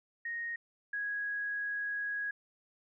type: tone pair in turn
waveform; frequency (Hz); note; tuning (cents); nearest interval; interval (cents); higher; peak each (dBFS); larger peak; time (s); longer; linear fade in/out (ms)
sine; 1864.7 / 1658.5; A#6 / G#6; 0 / -3; major second; 203; first; -35 / -33; second; 0.25-0.56 / 0.93-2.31; second; 5
effects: none